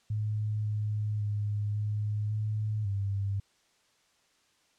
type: tone with pitch steps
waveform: sine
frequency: 106.6 / 105.8 / 103.9 / 105.2 / 107.1 / 99.2 Hz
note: G#2 / G#2 / G#2 / G#2 / A2 / G2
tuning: +46 / +33 / +1 / +23 / -46 / +21 cents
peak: -28 dBFS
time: 0.1-3.4 s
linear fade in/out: 5 ms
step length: 550 ms
effects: white hiss -68 dBFS RMS until 4.78 s + low-pass 7000 Hz 12 dB/octave